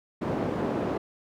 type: band-pass noise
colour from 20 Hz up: white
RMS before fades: -29 dBFS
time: 0.21-0.98 s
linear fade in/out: 10 ms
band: 120 to 480 Hz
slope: 12 dB/octave
effects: none